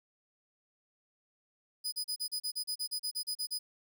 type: tone bursts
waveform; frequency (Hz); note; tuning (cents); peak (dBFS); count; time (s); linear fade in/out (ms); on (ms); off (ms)
sawtooth; 4978; D#8; 0; -30; 15; 1.84-3.59; 20; 84; 35
effects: none